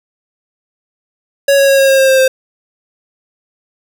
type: tone with pitch steps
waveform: square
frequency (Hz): 557 / 552.2 / 547.4 / 542.7 / 538 / 533.4 / 528.8 / 524.2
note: C#5 / C#5 / C#5 / C#5 / C5 / C5 / C5 / C5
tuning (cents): +8 / -7 / -22 / -37 / +48 / +33 / +18 / +3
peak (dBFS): -7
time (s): 1.48-2.28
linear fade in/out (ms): 5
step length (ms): 100
effects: none